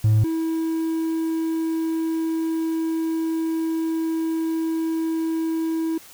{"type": "tone pair in turn", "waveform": "triangle", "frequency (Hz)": [108.3, 324.5], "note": ["A2", "E4"], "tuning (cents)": [-27, -27], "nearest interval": "octave + perfect fifth", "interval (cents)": 1900, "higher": "second", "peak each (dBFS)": [-11, -19], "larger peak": "first", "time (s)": [[0.04, 0.24], [0.24, 5.98]], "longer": "second", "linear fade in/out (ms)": 5, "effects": ["tanh soft clip ceiling -8 dBFS", "white hiss -46 dBFS RMS until 6.13 s"]}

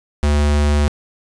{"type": "tone", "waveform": "square", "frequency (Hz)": 73.42, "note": "D2", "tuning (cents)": 0, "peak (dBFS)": -13, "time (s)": [0.23, 0.88], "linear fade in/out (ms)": 0, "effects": ["resampled to 22050 Hz", "8-bit"]}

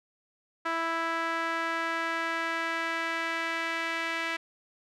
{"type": "tone with band-pass filter sweep", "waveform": "sawtooth", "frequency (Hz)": 330, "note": "E4", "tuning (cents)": 2, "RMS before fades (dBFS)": -31, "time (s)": [0.65, 4.37], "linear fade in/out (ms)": 10, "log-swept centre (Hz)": [1400, 2100], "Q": 1.9, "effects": []}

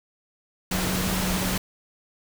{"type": "tone in noise", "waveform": "sine", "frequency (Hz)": 185, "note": "F#3", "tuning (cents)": 0, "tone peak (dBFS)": -27, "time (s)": [0.71, 1.58], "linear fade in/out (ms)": 5, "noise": "pink", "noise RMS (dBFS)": -27, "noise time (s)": [0.71, 1.58], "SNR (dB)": -3, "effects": []}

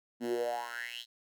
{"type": "tone with high-pass filter sweep", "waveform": "10% pulse", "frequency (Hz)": 118.9, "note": "A#2", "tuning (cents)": 35, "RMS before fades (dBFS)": -36, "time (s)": [0.2, 1.06], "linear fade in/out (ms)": 50, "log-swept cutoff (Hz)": [240, 3900], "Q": 6.9, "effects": []}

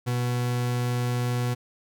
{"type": "tone", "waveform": "40% pulse", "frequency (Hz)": 122.5, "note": "B2", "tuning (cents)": -14, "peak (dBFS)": -23, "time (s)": [0.06, 1.55], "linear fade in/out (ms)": 20, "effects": []}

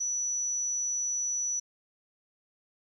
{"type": "tone", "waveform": "sine", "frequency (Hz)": 5920, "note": "F#8", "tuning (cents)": 0, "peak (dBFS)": -28, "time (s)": [0, 1.6], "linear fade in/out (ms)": 10, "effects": ["11-bit"]}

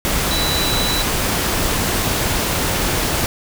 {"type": "tone in noise", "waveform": "sine", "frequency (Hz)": 3951, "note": "B7", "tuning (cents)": 0, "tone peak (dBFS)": -21, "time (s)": [0.31, 1.02], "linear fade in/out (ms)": 0, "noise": "pink", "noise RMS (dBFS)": -19, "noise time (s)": [0.05, 3.26], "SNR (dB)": -5, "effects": []}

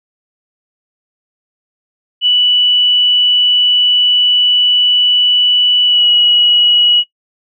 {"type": "tone with pitch glide", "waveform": "sine", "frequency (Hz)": [2960, 2918], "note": ["F#7", "F#7"], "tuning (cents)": [0, -25], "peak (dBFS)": -7, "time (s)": [2.21, 7.04], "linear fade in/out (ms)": 50, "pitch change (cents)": -25, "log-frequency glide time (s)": [5.85, 6.08], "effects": ["noise-tail reverb RT60 0.1 s tail -18 dB re dry"]}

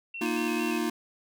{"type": "tone with vibrato", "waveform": "sine", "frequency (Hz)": 2637, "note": "E7", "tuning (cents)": 0, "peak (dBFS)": -35, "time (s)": [0.14, 0.78], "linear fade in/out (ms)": 5, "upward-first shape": "square", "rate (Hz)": 4.4, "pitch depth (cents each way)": 52}
{"type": "chord", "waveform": "square", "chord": "Bb suspended fourth", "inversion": "none", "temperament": "just", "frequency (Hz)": [233.1, 310.8, 349.6], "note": ["Bb3", "Eb4", "F4"], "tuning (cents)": [0, -2, 2], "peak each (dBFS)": -32, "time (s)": [0.21, 0.9], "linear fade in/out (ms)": 5}
{"effects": []}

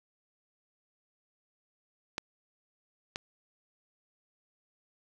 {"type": "clicks", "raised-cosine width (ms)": 0.2, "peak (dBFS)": [-15, -17], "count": 2, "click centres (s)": [2.181, 3.159], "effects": []}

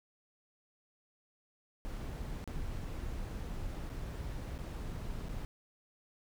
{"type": "noise with dropouts", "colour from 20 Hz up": "brown", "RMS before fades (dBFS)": -40, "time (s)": [1.85, 5.45], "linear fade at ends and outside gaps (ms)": 0, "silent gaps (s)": [[2.441, 2.476], [3.894, 3.899], [4.58, 4.588], [5.285, 5.293]], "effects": []}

